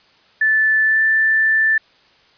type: tone with pitch glide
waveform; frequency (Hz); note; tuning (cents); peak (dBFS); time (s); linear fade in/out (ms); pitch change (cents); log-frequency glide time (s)
sine; 1752 to 1766.2; A6 to A6; -8 to +6; -12; 0.41-1.78; 5; +14; 0.84-1.01
effects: white hiss -53 dBFS RMS until 2.37 s + resampled to 11025 Hz